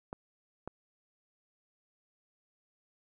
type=clicks; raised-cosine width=1 ms; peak=-25 dBFS; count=2; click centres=0.129 / 0.676 s; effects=none